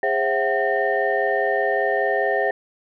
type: tone cluster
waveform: sine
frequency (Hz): 410.5 / 531 / 669 / 754 / 1822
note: G#4 / C5 / E5 / F#5 / A#6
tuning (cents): -20 / +25 / +25 / +32 / -40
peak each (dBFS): -24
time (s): 0.03-2.51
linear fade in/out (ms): 2
effects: tanh soft clip ceiling -9 dBFS